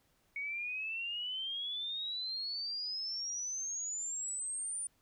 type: exponential sweep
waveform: sine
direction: up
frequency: 2222 to 9397 Hz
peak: -36 dBFS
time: 0.36-4.87 s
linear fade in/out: 2 ms
effects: pink hiss -73 dBFS RMS until 5.01 s